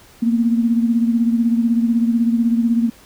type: beating tone pair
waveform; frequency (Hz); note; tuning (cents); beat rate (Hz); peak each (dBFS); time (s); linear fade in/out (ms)
sine; 230.6 / 246.6; A#3 / B3; -19 / -2; 16; -14 / -21; 0.22-2.9; 10
effects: pink hiss -47 dBFS RMS until 3.05 s